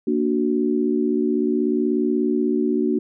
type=chord; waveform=sine; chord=Bb augmented; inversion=none; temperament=equal; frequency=233.1 / 293.7 / 370 Hz; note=Bb3 / D4 / F#4; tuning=0 / 0 / 0 cents; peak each=-22 dBFS; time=0.07-2.99 s; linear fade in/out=5 ms; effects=none